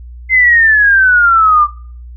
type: exponential sweep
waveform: sine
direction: down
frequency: 2086 to 1174.7 Hz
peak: -5 dBFS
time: 0.29-1.68 s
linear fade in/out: 50 ms
effects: noise-tail reverb RT60 0.5 s tail -22 dB re dry + added 60 Hz sine -28 dBFS peak until 2.16 s